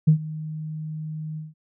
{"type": "tone with ADSR envelope", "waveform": "sine", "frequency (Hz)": 155.56, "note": "D#3", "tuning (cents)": 0, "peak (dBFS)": -9, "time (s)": [0.07, 1.54], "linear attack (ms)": 13, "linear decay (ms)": 93, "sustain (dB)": -20, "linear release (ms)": 170, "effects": ["tanh soft clip ceiling -6 dBFS"]}